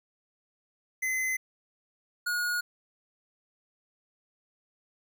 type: tone pair in turn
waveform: square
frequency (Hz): 2043 / 1444.6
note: C7 / F#6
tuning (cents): -42 / -42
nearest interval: tritone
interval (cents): 600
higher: first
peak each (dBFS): -28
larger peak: neither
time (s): 1.02-1.37 / 2.26-2.61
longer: neither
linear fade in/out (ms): 10
effects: none